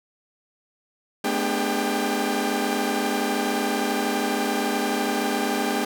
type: tone cluster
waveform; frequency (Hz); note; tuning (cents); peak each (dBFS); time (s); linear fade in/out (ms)
sawtooth; 215.2 / 248.1 / 295.1 / 401.9 / 792; A3 / B3 / D4 / G4 / G5; -38 / +8 / +8 / +43 / +18; -25; 1.24-5.85; 5
effects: none